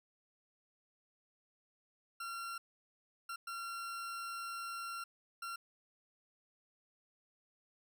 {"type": "tone bursts at uneven times", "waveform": "40% pulse", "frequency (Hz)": 1370, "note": "F6", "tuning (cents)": -34, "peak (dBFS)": -40, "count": 4, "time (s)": [[2.2, 2.58], [3.29, 3.36], [3.47, 5.04], [5.42, 5.56]], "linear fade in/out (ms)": 5, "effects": []}